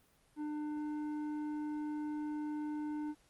sine tone with tanh clipping, 300 Hz, D4, 37 cents sharp, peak -38 dBFS, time 0.36-3.15 s, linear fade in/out 50 ms, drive 9 dB, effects pink hiss -69 dBFS RMS until 3.29 s + Opus 32 kbps

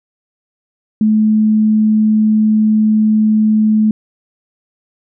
sine tone, 215.7 Hz, A3, 34 cents flat, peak -8 dBFS, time 1.01-3.91 s, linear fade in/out 2 ms, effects none

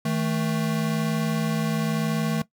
square tone pair together, 159.08 / 220 Hz, D#3 / A3, +39 / 0 cents, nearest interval tritone, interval 561 cents, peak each -26 dBFS, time 0.05-2.42 s, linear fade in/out 5 ms, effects noise-tail reverb RT60 0.1 s tail -17 dB re dry

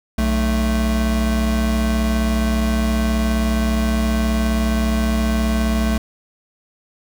square tone pair together, 61.74 / 220 Hz, B1 / A3, 0 / 0 cents, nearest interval octave + minor seventh, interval 2200 cents, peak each -19 / -20 dBFS, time 0.18-5.98 s, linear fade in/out 5 ms, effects none

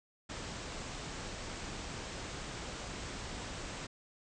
pink low-pass noise, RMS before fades -43 dBFS, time 0.29-3.87 s, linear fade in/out 10 ms, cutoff 8300 Hz, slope 96 dB/octave, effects none

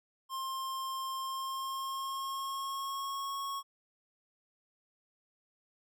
square tone with pitch glide, 1060 to 1101.2 Hz, C6 to C#6, +22 to -12 cents, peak -36 dBFS, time 0.29-3.63 s, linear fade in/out 50 ms, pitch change +66 cents, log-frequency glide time 1.18-3.39 s, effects none

